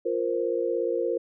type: chord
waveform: sine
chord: F suspended fourth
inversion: none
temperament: equal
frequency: 349.2 / 466.2 / 523.3 Hz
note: F4 / Bb4 / C5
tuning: 0 / 0 / 0 cents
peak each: -29 / -27 / -29 dBFS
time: 0.05-1.18 s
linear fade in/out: 10 ms
effects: none